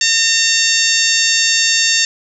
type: harmonic tone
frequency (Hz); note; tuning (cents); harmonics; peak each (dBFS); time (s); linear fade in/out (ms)
910; A#5; -42; 2 / 3 / 4 / 5 / 6 / 7 / 8; -19 / -19 / -19 / -19 / -19 / -19 / -19; 0.01-2.05; 2
effects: none